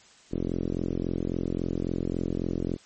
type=tone with low-pass filter; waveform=5% pulse; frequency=43.65 Hz; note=F1; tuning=in tune; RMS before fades=-29 dBFS; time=0.31-2.77 s; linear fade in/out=20 ms; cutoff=340 Hz; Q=1.4; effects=white hiss -55 dBFS RMS until 2.85 s + MP3 32 kbps